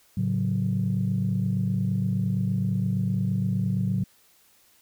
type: chord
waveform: sine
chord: F# minor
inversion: first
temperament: equal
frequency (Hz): 110 / 138.59 / 185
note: A2 / C#3 / F#3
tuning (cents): 0 / 0 / 0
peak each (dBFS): -26 / -28 / -25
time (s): 0.17-4.04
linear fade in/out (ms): 5
effects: tanh soft clip ceiling -15 dBFS + white hiss -60 dBFS RMS until 4.81 s